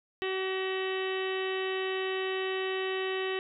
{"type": "harmonic tone with a mistuned harmonic", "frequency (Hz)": 378.4, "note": "F#4", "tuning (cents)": 39, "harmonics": [1, 2, 3, 4, 5, 6, 7, 8, 9, 10], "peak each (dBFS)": [-31, -42, -42, -48, -38, -48, -41, -41, -51, -48], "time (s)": [0.22, 3.39], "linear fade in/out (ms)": 0, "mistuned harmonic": 3, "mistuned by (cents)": 17, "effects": []}